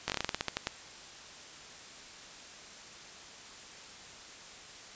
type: slowing click train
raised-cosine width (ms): 0.2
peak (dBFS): -13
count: 13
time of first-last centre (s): 0.08-0.671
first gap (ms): 18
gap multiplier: 1.17
effects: white hiss -49 dBFS RMS until 4.95 s + resampled to 16000 Hz